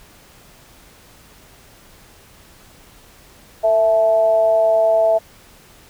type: tone with amplitude modulation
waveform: sine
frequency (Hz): 659.3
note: E5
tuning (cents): 0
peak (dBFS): -9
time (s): 3.63-5.19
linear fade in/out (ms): 20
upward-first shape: sine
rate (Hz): 210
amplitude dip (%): 55
effects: pink hiss -47 dBFS RMS until 5.89 s